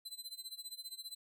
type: tone with tremolo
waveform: sawtooth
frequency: 4049 Hz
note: B7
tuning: 42 cents sharp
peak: -39 dBFS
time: 0.05-1.15 s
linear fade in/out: 10 ms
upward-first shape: sine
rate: 15 Hz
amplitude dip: 90%
effects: none